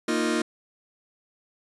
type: chord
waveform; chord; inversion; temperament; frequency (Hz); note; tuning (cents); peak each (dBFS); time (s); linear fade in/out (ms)
sawtooth; Bb suspended fourth; none; just; 233.1 / 310.8 / 349.6; Bb3 / Eb4 / F4; 0 / -2 / +2; -23; 0.08-0.42; 5
effects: resampled to 24000 Hz